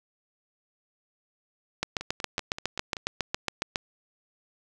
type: two click trains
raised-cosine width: 0.2 ms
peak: -18 / -9 dBFS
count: 6 / 15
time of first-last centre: 2.01-2.968 / 1.83-3.758 s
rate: 5.22 / 7.26 Hz
effects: none